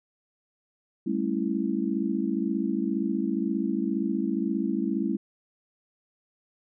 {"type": "chord", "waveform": "sine", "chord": "A dominant seventh", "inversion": "third", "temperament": "just", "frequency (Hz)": [198, 220, 275, 330], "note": ["G3", "A3", "C#4", "E4"], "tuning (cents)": [18, 0, -14, 2], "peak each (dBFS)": -30, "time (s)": [1.06, 5.17], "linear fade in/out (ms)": 10, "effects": []}